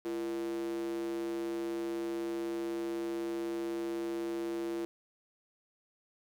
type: tone with high-pass filter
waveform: square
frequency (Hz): 68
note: C#2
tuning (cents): -33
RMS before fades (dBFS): -36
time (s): 0.05-4.85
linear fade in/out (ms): 0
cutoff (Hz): 360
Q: 8.2
effects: none